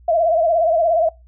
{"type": "tone with vibrato", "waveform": "sine", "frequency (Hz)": 661, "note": "E5", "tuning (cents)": 5, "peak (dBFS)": -13, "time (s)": [0.08, 1.09], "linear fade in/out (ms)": 5, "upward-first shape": "sine", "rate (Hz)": 17, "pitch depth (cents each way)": 89, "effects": ["noise-tail reverb RT60 0.2 s tail -20 dB re dry", "added 60 Hz sine -44 dBFS peak until 1.27 s"]}